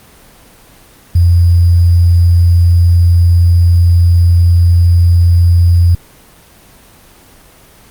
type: tone with sample-and-hold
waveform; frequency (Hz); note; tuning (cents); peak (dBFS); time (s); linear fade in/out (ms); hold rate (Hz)
sine; 86.5; F2; -16; -4; 1.15-5.95; 5; 4900
effects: pink hiss -41 dBFS RMS until 7.9 s + Opus 24 kbps